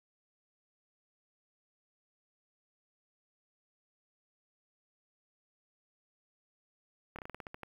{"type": "slowing click train", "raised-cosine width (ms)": 0.5, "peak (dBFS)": -28, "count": 10, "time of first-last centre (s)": [7.16, 7.633], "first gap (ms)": 27, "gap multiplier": 1.16, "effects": ["9-bit"]}